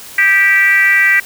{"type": "tone with frequency modulation", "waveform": "sine", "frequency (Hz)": 1953, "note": "B6", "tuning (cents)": -20, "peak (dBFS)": -7, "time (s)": [0.18, 1.2], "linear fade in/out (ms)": 5, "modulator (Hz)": 377, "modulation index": 0.93, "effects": ["white hiss -33 dBFS RMS until 1.25 s"]}